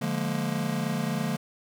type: chord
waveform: square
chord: Bb dominant seventh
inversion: first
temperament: just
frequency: 145.68 / 174.81 / 209.8 / 233.1 Hz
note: D3 / F3 / Ab3 / Bb3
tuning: -14 / +2 / +18 / 0 cents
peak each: -33 dBFS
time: 0.01-1.37 s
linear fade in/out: 10 ms
effects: none